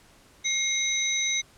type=tone cluster; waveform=sine; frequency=2138 / 3819 / 6110 Hz; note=C7 / A#7 / G8; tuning=+37 / +41 / -45 cents; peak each=-28 dBFS; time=0.44-1.42 s; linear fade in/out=20 ms; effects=pink hiss -56 dBFS RMS until 1.57 s + low-pass 11000 Hz 12 dB/octave